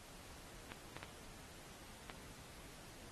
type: clicks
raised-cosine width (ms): 0.3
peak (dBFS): -30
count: 4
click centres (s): 0.719 / 0.966 / 1.03 / 2.098
effects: pink hiss -57 dBFS RMS until 3.11 s + AAC 32 kbps